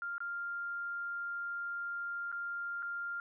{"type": "tone with dropouts", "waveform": "sine", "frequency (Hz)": 1396.9, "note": "F6", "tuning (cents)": 0, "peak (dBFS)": -36, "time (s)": [0.02, 3.2], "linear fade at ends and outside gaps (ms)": 1, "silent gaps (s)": [[0.181, 0.204], [2.317, 2.325], [2.824, 2.828]], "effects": []}